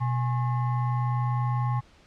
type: tone with frequency modulation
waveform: sine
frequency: 123.8 Hz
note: B2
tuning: 5 cents sharp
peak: -23 dBFS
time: 0-1.81 s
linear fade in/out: 20 ms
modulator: 956 Hz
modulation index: 0.57
effects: pink hiss -57 dBFS RMS until 2.06 s + low-pass 5000 Hz 12 dB/octave